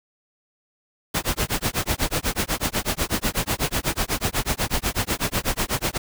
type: noise with tremolo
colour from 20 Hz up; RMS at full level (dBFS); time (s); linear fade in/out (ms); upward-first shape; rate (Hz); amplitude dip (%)
pink; -21; 1.14-5.98; 10; sine; 8.1; 100
effects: none